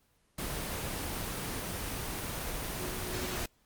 sine tone in noise, 364.3 Hz, F#4, 27 cents flat, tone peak -41 dBFS, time 2.79-3.38 s, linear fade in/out 5 ms, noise pink, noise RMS -36 dBFS, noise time 0.38-3.46 s, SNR -8 dB, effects pink hiss -70 dBFS RMS until 3.65 s + Opus 24 kbps

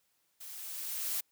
blue noise with level ramp, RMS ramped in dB -47 to -33 dBFS, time 0.4-1.21 s, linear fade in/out 10 ms, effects white hiss -75 dBFS RMS until 1.31 s + high-pass 60 Hz 12 dB/octave

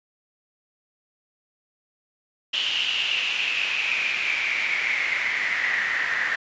pink noise with band-pass filter sweep, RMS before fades -25 dBFS, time 2.53-6.36 s, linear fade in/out 10 ms, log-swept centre 3000 to 1800 Hz, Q 8.9, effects resampled to 16000 Hz

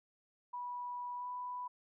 sine tone with pitch glide, 979 to 989.8 Hz, B5 to B5, -15 to +4 cents, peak -39 dBFS, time 0.53-1.68 s, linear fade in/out 10 ms, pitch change +19 cents, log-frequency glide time 1.16-1.27 s, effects none

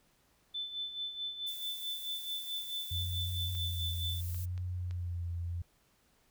sine tone with tremolo, 3520 Hz, A7, in tune, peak -34 dBFS, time 0.54-4.21 s, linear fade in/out 10 ms, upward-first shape sine, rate 4.6 Hz, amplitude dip 65%
violet noise, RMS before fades -46 dBFS, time 1.46-4.46 s, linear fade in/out 20 ms
sine tone with vibrato, 88 Hz, F2, 14 cents sharp, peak -34 dBFS, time 2.91-5.62 s, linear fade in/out 5 ms, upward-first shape sine, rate 0.71 Hz, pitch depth 44 cents each way
clicks, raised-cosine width 0.2 ms, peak -36 / -35 / -36 / -35 dBFS, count 4, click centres 3.551 / 4.346 / 4.578 / 4.91 s
effects pink hiss -70 dBFS RMS until 6.3 s

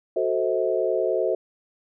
sine chord, F# half-diminished seventh, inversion none, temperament equal with one note detuned, 370 / 440 / 523.3 / 642.3 Hz, F#4 / A4 / C5 / E5, 0 / 0 / 0 / -45 cents, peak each -26 dBFS, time 0.16-1.35 s, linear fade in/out 5 ms, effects none

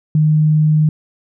sine tone, 153.8 Hz, D#3, 20 cents flat, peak -9 dBFS, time 0.15-0.89 s, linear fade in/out 2 ms, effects none

